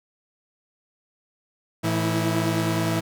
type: tone cluster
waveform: sawtooth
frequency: 111.1 / 167.1 / 324.2 Hz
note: A2 / E3 / E4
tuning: +17 / +24 / -29 cents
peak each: -22 dBFS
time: 1.83-3.01 s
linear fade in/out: 20 ms
effects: none